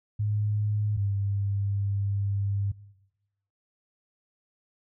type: tone pair in turn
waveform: sine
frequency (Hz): 104.9 / 99.87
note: G#2 / G2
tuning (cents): +18 / +33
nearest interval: minor second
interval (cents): 85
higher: first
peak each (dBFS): -24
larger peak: neither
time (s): 0.19-0.97 / 0.97-2.72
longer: second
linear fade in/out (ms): 10
effects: noise-tail reverb RT60 1.0 s tail -21 dB re dry